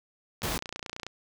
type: click train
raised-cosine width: 0.2 ms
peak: -19 dBFS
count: 20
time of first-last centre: 0.42-1.066 s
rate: 29.4 Hz
type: noise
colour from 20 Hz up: pink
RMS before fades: -31 dBFS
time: 0.43-0.58 s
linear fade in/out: 5 ms
effects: none